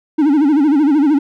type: tone with vibrato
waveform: triangle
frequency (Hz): 292.9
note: D4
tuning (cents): -5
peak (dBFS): -7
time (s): 0.18-1.19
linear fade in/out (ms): 10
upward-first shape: sine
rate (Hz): 13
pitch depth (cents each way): 140
effects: none